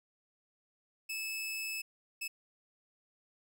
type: tone bursts at uneven times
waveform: sawtooth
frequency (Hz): 2608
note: E7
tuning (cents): -19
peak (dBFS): -33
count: 2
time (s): 1.09-1.82 / 2.21-2.28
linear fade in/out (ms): 10
effects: none